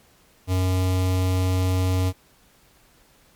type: tone with notch filter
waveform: square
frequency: 92.5 Hz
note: F#2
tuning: in tune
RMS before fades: -21 dBFS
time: 0.47-2.13 s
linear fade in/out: 50 ms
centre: 1600 Hz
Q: 2
effects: pink hiss -57 dBFS RMS until 3.35 s + MP3 96 kbps